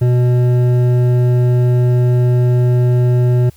triangle tone with hard clipping, 123.47 Hz, B2, in tune, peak -11 dBFS, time 0.01-3.5 s, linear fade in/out 10 ms, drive 13 dB, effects added 73 Hz sine -46 dBFS peak until 3.56 s + white hiss -50 dBFS RMS until 3.56 s

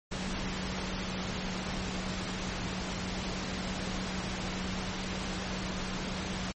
sine tone in noise, 186.4 Hz, F#3, 13 cents sharp, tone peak -38 dBFS, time 0.11-6.52 s, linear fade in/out 10 ms, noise pink, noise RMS -36 dBFS, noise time 0.11-6.52 s, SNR -5 dB, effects low-pass 7000 Hz 12 dB/octave + MP3 32 kbps

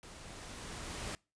pink noise with level ramp, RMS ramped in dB -52 to -40 dBFS, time 0.03-1.15 s, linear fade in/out 0 ms, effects noise-tail reverb RT60 0.3 s tail -25 dB re dry + resampled to 22050 Hz

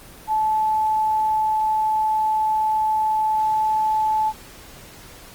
sine tone, 867 Hz, A5, 26 cents flat, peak -17 dBFS, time 0.27-4.33 s, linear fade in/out 50 ms, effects pink hiss -43 dBFS RMS until 5.34 s + Opus 24 kbps

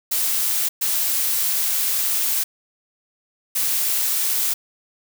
blue noise bursts at uneven times, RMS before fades -21 dBFS, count 3, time 0.11-0.69 / 0.81-2.44 / 3.55-4.54 s, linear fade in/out 10 ms, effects none

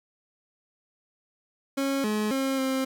30% pulse tone with pitch steps, 273.9 / 212.5 / 268.4 / 264.3 Hz, C#4 / G#3 / C4 / C4, -21 / +40 / +44 / +18 cents, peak -22 dBFS, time 1.77-2.85 s, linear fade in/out 10 ms, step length 270 ms, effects none

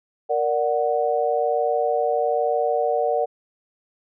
sine chord, Bb augmented, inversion none, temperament equal, 466.2 / 587.3 / 740 Hz, Bb4 / D5 / F#5, 0 / 0 / 0 cents, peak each -23 dBFS, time 0.29-3.26 s, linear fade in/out 20 ms, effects none

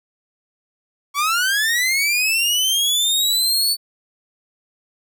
sawtooth linear sweep, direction up, 1108.7 to 4520 Hz, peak -13 dBFS, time 1.14-3.77 s, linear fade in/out 50 ms, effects none

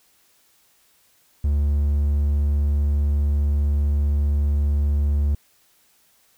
triangle tone, 72.4 Hz, D2, 24 cents flat, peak -15 dBFS, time 1.44-5.35 s, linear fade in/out 5 ms, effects white hiss -60 dBFS RMS until 6.37 s

